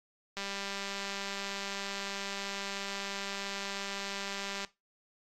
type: click train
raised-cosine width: 0.2 ms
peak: -20 dBFS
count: 848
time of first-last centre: 0.37-4.648 s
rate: 198 Hz
effects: noise-tail reverb RT60 0.2 s tail -18 dB re dry + AAC 64 kbps